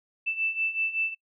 sine beating tone pair, 2646 / 2651.3 Hz, E7 / E7, +6 / +9 cents, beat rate 5.3 Hz, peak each -31 / -27 dBFS, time 0.26-1.15 s, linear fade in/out 20 ms, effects noise-tail reverb RT60 0.1 s tail -25 dB re dry

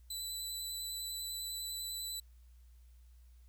20% pulse tone with vibrato, 3984 Hz, B7, 14 cents sharp, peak -33 dBFS, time 0.1-2.2 s, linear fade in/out 5 ms, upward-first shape triangle, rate 10 Hz, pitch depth 15 cents each way, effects added 60 Hz sine -56 dBFS peak until 3.48 s + white hiss -75 dBFS RMS until 3.48 s

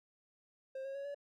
triangle tone with pitch steps, 531 / 543.7 / 556.8 / 570.1 Hz, C5 / C#5 / C#5 / C#5, +25 / -34 / +8 / +48 cents, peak -38 dBFS, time 0.75-1.146 s, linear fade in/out 5 ms, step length 99 ms, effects none

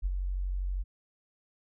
sine tone with ADSR envelope, 46.25 Hz, F#1, in tune, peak -24 dBFS, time 0.02-0.84 s, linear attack 37 ms, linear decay 27 ms, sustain -5 dB, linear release 29 ms, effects none

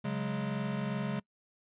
square chord, C# suspended fourth, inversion none, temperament equal, 138.59 / 185 / 207.7 Hz, C#3 / F#3 / G#3, 0 / 0 / 0 cents, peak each -37 / -39 / -36 dBFS, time 0.04-1.2 s, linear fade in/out 10 ms, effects noise-tail reverb RT60 0.1 s tail -25 dB re dry + resampled to 8000 Hz

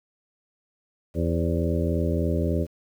harmonic tone with a mistuned harmonic, 83.5 Hz, E2, 23 cents sharp, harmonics 1 / 2 / 3 / 4 / 5 / 6 / 7, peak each -25 / -28 / -30 / -31 / -32 / -33 / -33 dBFS, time 1.14-2.67 s, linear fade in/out 50 ms, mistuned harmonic 6, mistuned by +55 cents, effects 9-bit

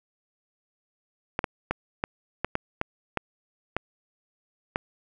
clicks, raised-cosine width 0.5 ms, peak -10 dBFS, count 10, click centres 1.391 / 1.442 / 1.71 / 2.039 / 2.446 / 2.554 / 2.814 / 3.173 / 3.766 / 4.759 s, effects none

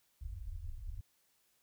pink low-pass noise, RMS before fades -43 dBFS, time 0.21-1.01 s, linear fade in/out 5 ms, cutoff 100 Hz, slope 96 dB/octave, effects white hiss -74 dBFS RMS until 1.62 s

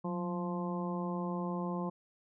harmonic tone with a mistuned harmonic, 174.61 Hz, F3, in tune, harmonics 1 / 2 / 3 / 4 / 5 / 6, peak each -35 / -41 / -43 / -47 / -44 / -43 dBFS, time 0.04-1.9 s, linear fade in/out 10 ms, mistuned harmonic 1, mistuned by +61 cents, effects none

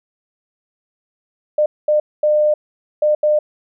sine tone bursts at uneven times, 603 Hz, D5, 46 cents sharp, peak -11 dBFS, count 5, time 1.58-1.66 / 1.88-2 / 2.23-2.54 / 3.02-3.15 / 3.23-3.39 s, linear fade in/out 5 ms, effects none

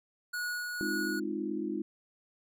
square tone with tremolo, 1457 Hz, F#6, 27 cents flat, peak -33 dBFS, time 0.33-1.2 s, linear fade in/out 10 ms, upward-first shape sine, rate 2 Hz, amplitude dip 30%
sine chord, F minor seventh, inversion first, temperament equal, 207.7 / 261.6 / 311.1 / 349.2 Hz, Ab3 / C4 / Eb4 / F4, 0 / 0 / 0 / 0 cents, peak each -38 / -41 / -35 / -37 dBFS, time 0.81-1.82 s, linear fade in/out 0 ms
effects none

